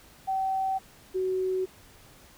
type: tone pair in turn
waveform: sine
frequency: 767 / 373.9 Hz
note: G5 / F#4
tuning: -38 / +18 cents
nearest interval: octave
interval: 1244 cents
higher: first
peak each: -25 dBFS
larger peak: neither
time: 0.27-0.79 / 1.14-1.66 s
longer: neither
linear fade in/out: 20 ms
effects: pink hiss -54 dBFS RMS until 2.37 s